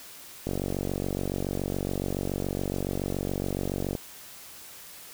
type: click train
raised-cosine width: 2 ms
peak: -16 dBFS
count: 165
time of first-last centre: 0.47-3.952 s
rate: 47.1 Hz
effects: white hiss -46 dBFS RMS until 5.13 s